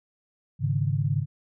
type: chord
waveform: sine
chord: Ab suspended fourth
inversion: none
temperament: equal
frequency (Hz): 103.83 / 138.59 / 155.56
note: Ab2 / Db3 / Eb3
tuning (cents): 0 / 0 / 0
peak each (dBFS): -27 / -25 / -29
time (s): 0.59-1.26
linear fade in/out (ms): 50
effects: none